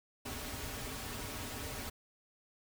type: noise with comb filter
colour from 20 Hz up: pink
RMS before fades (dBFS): -42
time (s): 0.25-1.9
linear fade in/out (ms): 10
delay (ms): 5.8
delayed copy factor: -0.65
effects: none